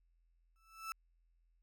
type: tone with exponential growth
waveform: 35% pulse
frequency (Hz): 1318.5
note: E6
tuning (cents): 0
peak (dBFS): -36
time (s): 0.56-0.92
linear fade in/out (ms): 0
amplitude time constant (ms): 78
effects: added 42 Hz sine -70 dBFS peak until 1.62 s